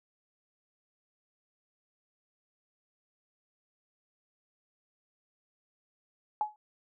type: tone with exponential decay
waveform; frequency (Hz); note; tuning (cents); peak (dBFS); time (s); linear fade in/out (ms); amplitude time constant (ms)
sine; 847; G#5; +34; -23; 6.41-6.56; 1; 31
effects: none